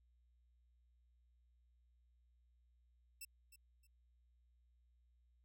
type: tone with echo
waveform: 5% pulse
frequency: 2662 Hz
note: E7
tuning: 16 cents sharp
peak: -39 dBFS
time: 3.21-3.25 s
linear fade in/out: 5 ms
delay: 310 ms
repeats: 2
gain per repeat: -12 dB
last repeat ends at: 3.87 s
effects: added 60 Hz sine -70 dBFS peak until 5.44 s